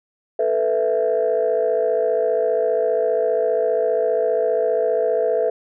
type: chord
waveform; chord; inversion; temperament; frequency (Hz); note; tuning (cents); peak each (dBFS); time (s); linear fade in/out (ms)
sine; A suspended second; none; just; 440 / 495 / 660; A4 / B4 / E5; 0 / +4 / +2; -20; 0.39-5.5; 5
effects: tanh soft clip ceiling -10 dBFS